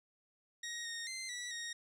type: tone with pitch steps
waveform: 15% pulse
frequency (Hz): 1881 / 1854 / 2077 / 1951 / 1869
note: A#6 / A#6 / C7 / B6 / A#6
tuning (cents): +15 / -10 / -13 / -22 / +4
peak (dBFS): -34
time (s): 0.63-1.73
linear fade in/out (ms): 5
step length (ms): 220
effects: low-pass 10000 Hz 12 dB/octave